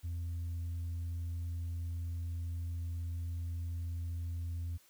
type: tone with tanh clipping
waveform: sine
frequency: 85 Hz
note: F2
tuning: 46 cents flat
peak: -36 dBFS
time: 0.03-4.78 s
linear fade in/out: 20 ms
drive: 1 dB
effects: white hiss -65 dBFS RMS until 4.89 s